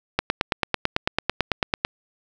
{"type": "click train", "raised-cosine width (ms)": 0.3, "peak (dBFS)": -3, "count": 16, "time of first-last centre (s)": [0.19, 1.849], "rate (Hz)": 9.04, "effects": []}